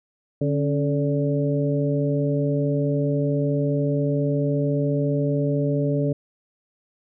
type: harmonic tone with a mistuned harmonic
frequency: 144.8 Hz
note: D3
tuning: 24 cents flat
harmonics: 1 / 2 / 3 / 4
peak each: -22 / -25 / -27 / -28 dBFS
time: 0.41-6.13 s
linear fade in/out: 5 ms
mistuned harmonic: 2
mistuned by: -65 cents
effects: none